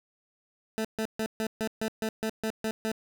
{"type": "tone bursts", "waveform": "20% pulse", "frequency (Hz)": 220, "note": "A3", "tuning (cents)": 0, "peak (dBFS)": -23, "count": 11, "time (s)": [0.78, 2.917], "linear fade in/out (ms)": 0, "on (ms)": 67, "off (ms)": 140, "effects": []}